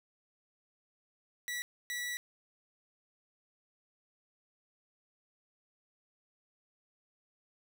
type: tone bursts at uneven times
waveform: sawtooth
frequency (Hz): 1949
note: B6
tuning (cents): -23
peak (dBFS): -32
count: 2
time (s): 1.48-1.62 / 1.9-2.17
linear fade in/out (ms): 0
effects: none